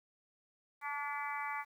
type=harmonic tone with a mistuned harmonic; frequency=287.6 Hz; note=D4; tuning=36 cents flat; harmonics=3 / 4 / 5 / 6 / 7 / 8; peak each=-41 / -42 / -47 / -48 / -43 / -46 dBFS; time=0.81-1.65 s; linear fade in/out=50 ms; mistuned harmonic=3; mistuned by=+17 cents; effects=11-bit